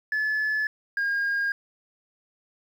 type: tone pair in turn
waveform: sine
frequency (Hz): 1724 / 1621.1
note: A6 / G#6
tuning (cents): -36 / -42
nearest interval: minor second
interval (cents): 106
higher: first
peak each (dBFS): -21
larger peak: neither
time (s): 0.12-0.67 / 0.97-1.52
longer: neither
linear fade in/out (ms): 2
effects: tanh soft clip ceiling -21 dBFS + 9-bit